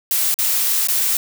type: noise with dropouts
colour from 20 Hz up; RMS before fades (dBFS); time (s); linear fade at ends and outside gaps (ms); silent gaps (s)
blue; -18; 0.11-1.17; 1; 0.342-0.388 / 0.872-0.885
effects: none